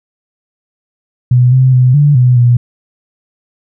sine tone with pitch steps, 124.3 / 130 / 126.6 / 145.9 / 125.1 / 121.3 Hz, B2 / C3 / B2 / D3 / B2 / B2, +12 / -11 / +43 / -11 / +23 / -31 cents, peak -4 dBFS, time 1.31-2.57 s, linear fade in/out 5 ms, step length 210 ms, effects none

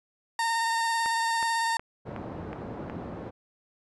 30% pulse tone with vibrato, 916 Hz, A#5, 31 cents flat, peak -22 dBFS, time 0.39-1.77 s, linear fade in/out 2 ms, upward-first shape sine, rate 18 Hz, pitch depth 19 cents each way
click train, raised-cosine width 0.5 ms, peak -22 dBFS, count 6, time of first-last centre 1.06-2.898 s, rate 2.72 Hz
pink band-pass noise, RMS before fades -38 dBFS, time 2.05-3.31 s, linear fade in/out 20 ms, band 100 to 800 Hz, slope 12 dB/octave
effects resampled to 24000 Hz

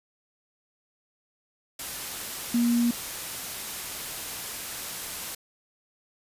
sine tone in noise, 237.4 Hz, A#3, 32 cents sharp, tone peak -20 dBFS, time 2.54-2.91 s, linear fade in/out 5 ms, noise white, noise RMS -35 dBFS, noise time 1.79-5.35 s, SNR +12 dB, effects resampled to 32000 Hz

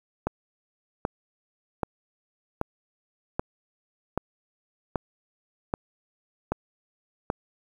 click train, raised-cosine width 1 ms, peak -11 dBFS, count 10, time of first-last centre 0.27-7.301 s, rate 1.28 Hz, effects 8-bit

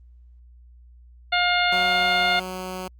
harmonic tone, 710 Hz, F5, 28 cents sharp, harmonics 1 / 2 / 3 / 4 / 5 / 6, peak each -23 / -24 / -24 / -28 / -27 / -31 dBFS, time 1.32-2.4 s, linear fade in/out 10 ms
10% pulse tone, 185 Hz, F#3, in tune, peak -22 dBFS, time 1.72-2.88 s, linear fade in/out 5 ms
effects added 60 Hz sine -46 dBFS peak until 2.99 s + Opus 32 kbps

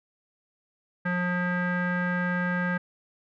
square tone with low-pass filter, 178.2 Hz, F3, 35 cents sharp, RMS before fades -27 dBFS, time 1.05-2.78 s, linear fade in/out 10 ms, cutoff 1700 Hz, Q 8.2, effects none

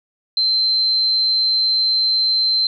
sine tone, 4106 Hz, C8, 33 cents flat, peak -14 dBFS, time 0.37-2.67 s, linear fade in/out 2 ms, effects none

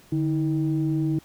sine tone pair together, 148.5 / 319.3 Hz, D3 / D#4, +20 / +45 cents, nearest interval octave + minor second, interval 1325 cents, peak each -23 dBFS, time 0.12-1.19 s, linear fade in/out 5 ms, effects tanh soft clip ceiling -15 dBFS + pink hiss -54 dBFS RMS until 1.24 s

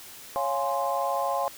sine chord, Db major seventh, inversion none, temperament equal, 554.4 / 698.5 / 830.6 / 1046.5 Hz, Db5 / F5 / Ab5 / C6, 0 / 0 / 0 / 0 cents, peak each -30 dBFS, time 0.36-1.48 s, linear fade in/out 0 ms, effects white hiss -45 dBFS RMS until 1.57 s

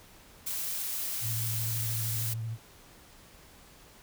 blue noise, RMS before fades -34 dBFS, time 0.46-2.34 s, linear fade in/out 10 ms
sine tone with vibrato, 112.9 Hz, A2, 45 cents sharp, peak -32 dBFS, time 1.21-2.58 s, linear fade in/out 50 ms, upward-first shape sine, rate 13 Hz, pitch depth 39 cents each way
effects pink hiss -55 dBFS RMS until 4.02 s

